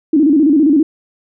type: tone with vibrato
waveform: sine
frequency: 297.3 Hz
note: D4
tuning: 21 cents sharp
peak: -7 dBFS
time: 0.13-0.83 s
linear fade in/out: 5 ms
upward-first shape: square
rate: 15 Hz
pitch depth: 120 cents each way
effects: none